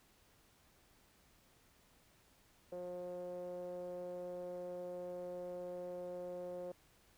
5% pulse tone with low-pass filter, 178.5 Hz, F3, 38 cents sharp, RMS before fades -45 dBFS, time 2.72-6.72 s, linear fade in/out 5 ms, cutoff 500 Hz, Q 6.2, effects pink hiss -69 dBFS RMS until 7.17 s

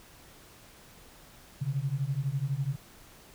sine beating tone pair, 131.7 / 143.7 Hz, C3 / D3, +12 / -37 cents, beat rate 12 Hz, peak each -31 / -31 dBFS, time 1.61-2.76 s, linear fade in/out 10 ms, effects pink hiss -54 dBFS RMS until 3.34 s

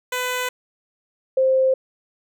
10% pulse / sine tone pair in turn, 501 / 524.8 Hz, B4 / C5, +25 / +5 cents, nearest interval minor second, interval 80 cents, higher second, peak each -14 dBFS, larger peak neither, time 0.12-0.49 / 1.37-1.74 s, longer neither, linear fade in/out 5 ms, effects none

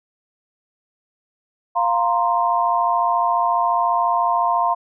sine chord, F suspended fourth, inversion none, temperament equal, 698.5 / 932.3 / 1046.5 Hz, F5 / Bb5 / C6, 0 / 0 / 0 cents, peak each -20 dBFS, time 1.75-4.75 s, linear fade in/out 20 ms, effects none

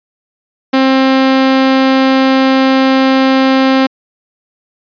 sawtooth tone, 265.1 Hz, C4, 23 cents sharp, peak -3 dBFS, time 0.73-3.87 s, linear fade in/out 10 ms, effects resampled to 11025 Hz

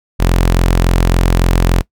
sawtooth tone, 43.56 Hz, F1, 4 cents flat, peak -5 dBFS, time 0.19-1.82 s, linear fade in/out 20 ms, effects noise-tail reverb RT60 0.1 s tail -21 dB re dry

